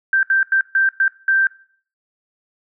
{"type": "tone bursts at uneven times", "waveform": "sine", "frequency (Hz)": 1568, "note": "G6", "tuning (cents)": 0, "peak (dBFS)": -12, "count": 6, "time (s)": [[0.13, 0.23], [0.3, 0.43], [0.52, 0.61], [0.75, 0.89], [1, 1.08], [1.28, 1.47]], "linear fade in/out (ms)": 2, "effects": ["noise-tail reverb RT60 0.5 s tail -20 dB re dry"]}